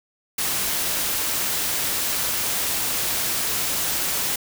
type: noise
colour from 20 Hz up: white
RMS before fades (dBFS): -24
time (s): 0.38-4.36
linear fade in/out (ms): 5
effects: none